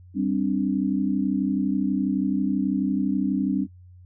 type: chord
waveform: sine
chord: G suspended fourth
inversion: none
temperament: equal with one note detuned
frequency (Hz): 195.21 / 261.6 / 293.7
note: G3 / C4 / D4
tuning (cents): -7 / 0 / 0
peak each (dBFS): -25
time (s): 0.14-3.67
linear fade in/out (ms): 50
effects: noise-tail reverb RT60 0.1 s tail -19 dB re dry + added 90 Hz sine -45 dBFS peak until 4.05 s